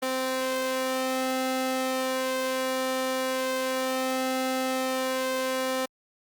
sawtooth tone with flanger, 260 Hz, C4, 11 cents flat, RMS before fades -28 dBFS, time 0.02-5.86 s, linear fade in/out 10 ms, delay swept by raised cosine 1.7 to 2.37 ms, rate 0.34 Hz, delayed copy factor +0.65, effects Opus 32 kbps

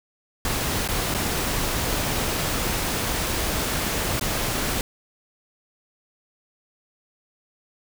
pink noise with dropouts, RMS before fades -25 dBFS, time 0.45-4.81 s, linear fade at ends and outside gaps 1 ms, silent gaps 0.877-0.887 / 1.141-1.147 / 4.196-4.211 s, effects none

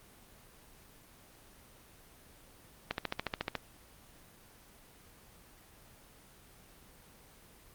click train, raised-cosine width 0.3 ms, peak -16 dBFS, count 10, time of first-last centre 2.91-3.553 s, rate 14 Hz, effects pink hiss -58 dBFS RMS until 7.74 s + Opus 24 kbps

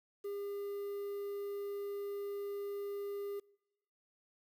triangle tone with quantisation, 403.6 Hz, G#4, 49 cents flat, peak -36 dBFS, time 0.24-3.4 s, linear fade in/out 10 ms, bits 10, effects noise-tail reverb RT60 0.9 s tail -25 dB re dry

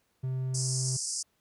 triangle tone, 130 Hz, C3, 11 cents flat, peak -27 dBFS, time 0.23-0.97 s, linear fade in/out 10 ms
pink band-pass noise, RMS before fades -34 dBFS, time 0.54-1.23 s, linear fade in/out 10 ms, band 4900 to 9800 Hz, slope 96 dB/octave
effects pink hiss -73 dBFS RMS until 1.4 s + high-pass 60 Hz 12 dB/octave

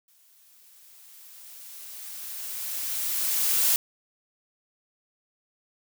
blue noise with exponential growth, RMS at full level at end -21 dBFS, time 0.08-3.76 s, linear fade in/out 1 ms, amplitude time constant 800 ms, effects none

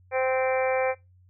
harmonic tone, 260 Hz, C4, 11 cents flat, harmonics 2 / 3 / 4 / 5 / 6 / 7 / 8 / 9, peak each -24 / -29 / -37 / -39 / -38 / -37 / -39 / -34 dBFS, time 0.11-0.95 s, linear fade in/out 50 ms, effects noise-tail reverb RT60 0.2 s tail -19 dB re dry + added 91 Hz sine -54 dBFS peak until 1.29 s

